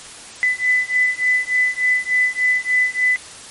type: beating tone pair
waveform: sine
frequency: 2000 / 2003.4 Hz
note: B6 / B6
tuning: +21 / +24 cents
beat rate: 3.4 Hz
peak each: -18 dBFS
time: 0.43-3.16 s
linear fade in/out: 0 ms
effects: white hiss -37 dBFS RMS until 3.5 s + MP3 48 kbps